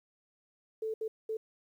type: tone bursts at uneven times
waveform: sine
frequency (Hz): 440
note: A4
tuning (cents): 0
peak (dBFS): -32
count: 3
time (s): 0.82-0.94 / 1.01-1.08 / 1.29-1.37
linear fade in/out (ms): 5
effects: 11-bit